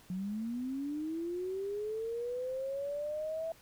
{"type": "linear sweep", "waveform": "sine", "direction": "up", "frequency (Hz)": [178.1, 659.3], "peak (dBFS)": -34, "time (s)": [0.1, 3.52], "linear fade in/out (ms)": 2, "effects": ["pink hiss -60 dBFS RMS until 3.61 s"]}